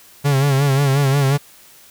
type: tone with vibrato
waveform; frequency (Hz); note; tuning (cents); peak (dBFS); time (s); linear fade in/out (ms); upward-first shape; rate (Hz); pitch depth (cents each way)
45% pulse; 138.59; C#3; 0; -13; 0.24-1.38; 20; sine; 5.6; 69
effects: white hiss -46 dBFS RMS until 1.9 s